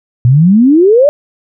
sine exponential sweep, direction up, 116.54 to 607 Hz, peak -3 dBFS, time 0.25-1.09 s, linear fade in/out 0 ms, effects none

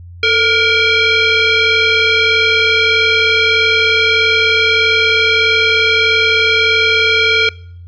sine tone with frequency modulation, 444.2 Hz, A4, 16 cents sharp, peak -9 dBFS, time 0.23-7.49 s, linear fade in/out 2 ms, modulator 930 Hz, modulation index 3.7, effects noise-tail reverb RT60 0.6 s tail -23 dB re dry + added 87 Hz sine -31 dBFS peak until 7.87 s

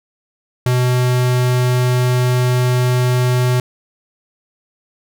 square tone, 125.1 Hz, B2, 23 cents sharp, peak -13 dBFS, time 0.66-3.6 s, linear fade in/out 2 ms, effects none

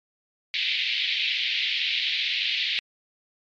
white band-pass noise, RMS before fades -26 dBFS, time 0.54-2.79 s, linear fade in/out 0 ms, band 2100 to 4000 Hz, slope 48 dB/octave, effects MP3 48 kbps

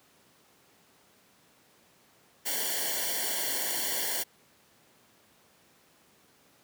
white noise with comb filter, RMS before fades -31 dBFS, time 2.45-4.24 s, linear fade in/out 20 ms, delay 0.79 ms, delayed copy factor -0.95, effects pink hiss -62 dBFS RMS until 6.63 s + high-pass 150 Hz 12 dB/octave

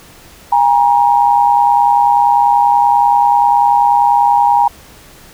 sine tone pair together, 814 / 944.3 Hz, G#5 / A#5, -35 / +22 cents, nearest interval minor third, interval 257 cents, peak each -10 dBFS, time 0.52-4.68 s, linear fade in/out 5 ms, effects pink hiss -40 dBFS RMS until 5.33 s

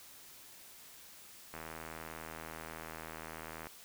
click train, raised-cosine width 0.5 ms, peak -29 dBFS, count 172, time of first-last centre 1.54-3.67 s, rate 80.3 Hz, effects white hiss -55 dBFS RMS until 3.84 s

